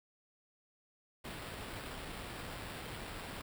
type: noise with sample-and-hold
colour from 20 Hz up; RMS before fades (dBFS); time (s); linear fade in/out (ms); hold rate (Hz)
pink; -45; 1.24-3.42; 10; 6300
effects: none